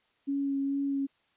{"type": "tone with vibrato", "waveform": "sine", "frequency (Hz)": 277.2, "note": "C#4", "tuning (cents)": 0, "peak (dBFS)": -27, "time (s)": [0.27, 1.07], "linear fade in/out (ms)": 20, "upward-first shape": "sine", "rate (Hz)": 2.3, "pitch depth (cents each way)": 14, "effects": ["white hiss -70 dBFS RMS until 1.36 s", "resampled to 8000 Hz"]}